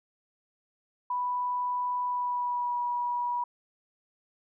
sine tone with pitch glide, 987.8 to 969.7 Hz, B5 to B5, 0 to -32 cents, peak -27 dBFS, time 1.1-3.44 s, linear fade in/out 5 ms, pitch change -32 cents, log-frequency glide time 2.05-2.77 s, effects none

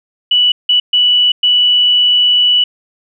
sine tone bursts at uneven times, 2956 Hz, F#7, 2 cents flat, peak -7 dBFS, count 4, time 0.31-0.52 / 0.69-0.8 / 0.93-1.32 / 1.43-2.64 s, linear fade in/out 5 ms, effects none

